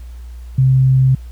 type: tone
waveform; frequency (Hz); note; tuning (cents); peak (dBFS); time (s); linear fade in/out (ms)
sine; 131.4; C3; +8; -8; 0.58-1.15; 5
effects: added 60 Hz sine -29 dBFS peak until 1.31 s + pink hiss -51 dBFS RMS until 1.31 s